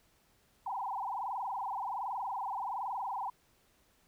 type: tone with frequency modulation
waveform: sine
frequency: 885 Hz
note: A5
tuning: 10 cents sharp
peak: -34 dBFS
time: 0.66-3.3 s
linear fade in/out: 5 ms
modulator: 21.3 Hz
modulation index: 5.9
effects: pink hiss -69 dBFS RMS until 4.07 s